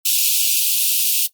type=high-pass noise; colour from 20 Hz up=white; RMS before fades=-17 dBFS; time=0.05-1.27 s; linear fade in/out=10 ms; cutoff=2500 Hz; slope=96 dB/octave; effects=noise-tail reverb RT60 0.1 s tail -17 dB re dry + Opus 24 kbps